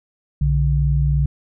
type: tone pair together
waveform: sine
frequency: 61.2 / 144.3 Hz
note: B1 / D3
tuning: -15 / -30 cents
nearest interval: octave + minor third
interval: 1485 cents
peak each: -17 dBFS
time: 0.41-1.26 s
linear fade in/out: 5 ms
effects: none